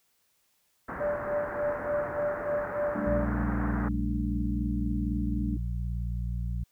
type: low-pass noise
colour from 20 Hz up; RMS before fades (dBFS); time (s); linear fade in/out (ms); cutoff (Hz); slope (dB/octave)
white; -37; 0.88-3.89; 10; 1700; 48
type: tone with tremolo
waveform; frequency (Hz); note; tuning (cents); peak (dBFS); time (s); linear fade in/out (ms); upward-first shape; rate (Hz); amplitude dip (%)
sine; 587.3; D5; 0; -25; 1-3.26; 10; sine; 3.4; 80
type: chord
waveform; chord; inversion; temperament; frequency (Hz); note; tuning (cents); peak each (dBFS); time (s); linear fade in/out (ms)
sine; G suspended second; none; equal; 196 / 220 / 293.7; G3 / A3 / D4; 0 / 0 / 0; -34; 2.95-5.57; 5
type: harmonic tone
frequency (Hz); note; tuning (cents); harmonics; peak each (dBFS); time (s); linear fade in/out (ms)
58.8; A#1; +16; 1 / 2 / 3; -30 / -35 / -40; 3.06-6.64; 10
effects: white hiss -71 dBFS RMS until 6.71 s